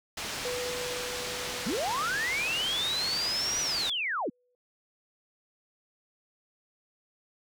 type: low-pass noise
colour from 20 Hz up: white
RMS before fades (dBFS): -36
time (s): 0.17-3.9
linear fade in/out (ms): 5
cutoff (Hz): 5300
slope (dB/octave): 12
type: tone with exponential decay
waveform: sine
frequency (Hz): 493.9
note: B4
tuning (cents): 0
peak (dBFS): -31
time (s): 0.45-4.55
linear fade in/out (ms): 1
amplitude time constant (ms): 890
type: linear two-way sweep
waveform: sine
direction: up then down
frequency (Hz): 167.7 to 5920 to 167.7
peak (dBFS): -28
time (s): 1.66-4.3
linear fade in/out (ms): 10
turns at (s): 3.61
effects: none